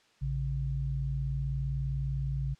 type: tone pair together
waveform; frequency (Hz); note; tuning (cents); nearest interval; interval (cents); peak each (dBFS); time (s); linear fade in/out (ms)
sine; 57.73 / 137.3; A#1 / C#3; -16 / -16; octave + minor third; 1500; -33 / -31; 0.21-2.55; 20
effects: white hiss -65 dBFS RMS until 2.59 s + low-pass 5000 Hz 12 dB/octave